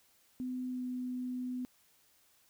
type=tone with pitch glide; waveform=sine; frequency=253.3 to 251.1 Hz; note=B3 to B3; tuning=+44 to +29 cents; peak=-35 dBFS; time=0.4-1.65 s; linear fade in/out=0 ms; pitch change=-15 cents; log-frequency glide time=0.7-0.81 s; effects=white hiss -68 dBFS RMS until 2.49 s